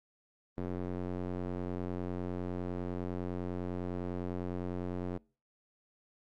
square tone with band-pass filter, 44.96 Hz, F#1, 49 cents flat, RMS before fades -37 dBFS, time 0.57-5.18 s, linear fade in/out 10 ms, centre 330 Hz, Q 0.89, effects noise-tail reverb RT60 0.4 s tail -26 dB re dry + Opus 32 kbps

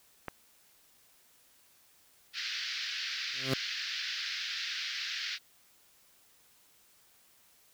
click, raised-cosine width 0.5 ms, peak -21 dBFS, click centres 0.283 s
white band-pass noise, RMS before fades -37 dBFS, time 2.33-5.39 s, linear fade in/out 50 ms, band 1500 to 5200 Hz, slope 48 dB/octave
15% pulse tone with exponential growth, 132.8 Hz, C3, 26 cents sharp, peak -19 dBFS, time 3.33-3.54 s, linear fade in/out 5 ms, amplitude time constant 45 ms
effects white hiss -64 dBFS RMS until 7.73 s

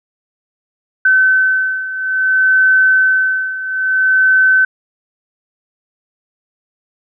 sine beating tone pair, 1526 / 1526.59 Hz, G6 / G6, -47 / -46 cents, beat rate 0.59 Hz, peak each -15 / -11 dBFS, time 1.05-4.65 s, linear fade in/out 5 ms, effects none

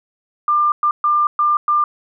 sine tone bursts at uneven times, 1195 Hz, D6, 30 cents sharp, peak -12 dBFS, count 5, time 0.48-0.72 / 0.83-0.91 / 1.04-1.27 / 1.39-1.57 / 1.68-1.84 s, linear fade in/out 2 ms, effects none

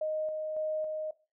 sine tone with tremolo, 621 Hz, D#5, 3 cents flat, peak -29 dBFS, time 0.01-1.11 s, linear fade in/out 5 ms, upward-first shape square, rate 1.8 Hz, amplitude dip 30%, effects noise-tail reverb RT60 0.3 s tail -18 dB re dry

